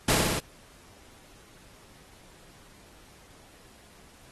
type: noise with echo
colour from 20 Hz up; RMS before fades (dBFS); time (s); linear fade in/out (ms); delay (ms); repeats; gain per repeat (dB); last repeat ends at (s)
pink; -23; 0.08-0.15; 5; 61; 4; -2; 0.394
effects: pink hiss -55 dBFS RMS until 4.31 s + AAC 32 kbps